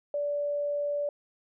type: tone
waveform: sine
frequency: 580 Hz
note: D5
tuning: 22 cents flat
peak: -27 dBFS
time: 0.14-1.09 s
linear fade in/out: 2 ms
effects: none